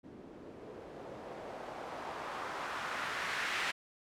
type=noise with low-pass filter sweep; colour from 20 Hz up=blue; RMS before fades=-41 dBFS; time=0.03-3.72 s; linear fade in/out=20 ms; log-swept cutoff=280 to 2100 Hz; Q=1.4; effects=none